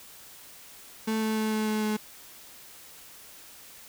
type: tone with pitch steps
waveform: 35% pulse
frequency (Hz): 220 / 218.7 / 217.5 / 216.2 / 215 / 213.7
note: A3 / A3 / A3 / A3 / A3 / G#3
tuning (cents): 0 / -10 / -20 / -30 / -40 / +50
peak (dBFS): -24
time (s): 1.07-1.97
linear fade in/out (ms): 10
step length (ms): 150
effects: white hiss -49 dBFS RMS until 3.88 s